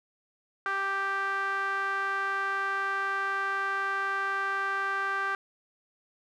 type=tone with band-pass filter; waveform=sawtooth; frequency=392 Hz; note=G4; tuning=in tune; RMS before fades=-30 dBFS; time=0.66-5.35 s; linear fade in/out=0 ms; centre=1400 Hz; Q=9.3; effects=none